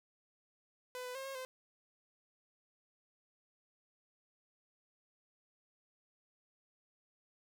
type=tone with pitch steps; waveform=sawtooth; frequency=502 / 498.9 / 535 / 541 / 516 Hz; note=B4 / B4 / C5 / C#5 / C5; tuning=+28 / +17 / +38 / -42 / -24 cents; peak=-38 dBFS; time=0.95-1.45 s; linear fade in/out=0 ms; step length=100 ms; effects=none